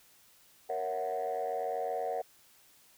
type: chord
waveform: sine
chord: F# dominant seventh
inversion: first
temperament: equal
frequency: 466.2 / 554.4 / 659.3 / 740 Hz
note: A#4 / C#5 / E5 / F#5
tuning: 0 / 0 / 0 / 0 cents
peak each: -36 / -37 / -37 / -34 dBFS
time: 0.69-2.22 s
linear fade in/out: 10 ms
effects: tanh soft clip ceiling -26 dBFS + white hiss -62 dBFS RMS until 2.97 s